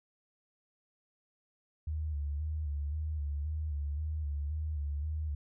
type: tone with vibrato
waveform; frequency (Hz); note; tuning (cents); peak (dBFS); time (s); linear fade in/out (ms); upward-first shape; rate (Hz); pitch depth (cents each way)
sine; 74.8; D2; +32; -32; 1.87-5.35; 5; square; 1.9; 58
effects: none